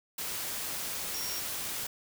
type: tone in noise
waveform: sine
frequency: 5588 Hz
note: F8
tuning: in tune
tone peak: -37 dBFS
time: 1.14-1.4 s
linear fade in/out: 5 ms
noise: white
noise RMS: -36 dBFS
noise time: 0.18-1.87 s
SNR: -4 dB
effects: none